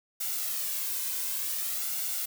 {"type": "noise with flanger", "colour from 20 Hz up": "blue", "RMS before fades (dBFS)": -32, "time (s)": [0.2, 2.26], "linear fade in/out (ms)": 10, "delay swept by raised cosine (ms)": [1.4, 1.98], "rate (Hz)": 0.55, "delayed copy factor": 0.5, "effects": []}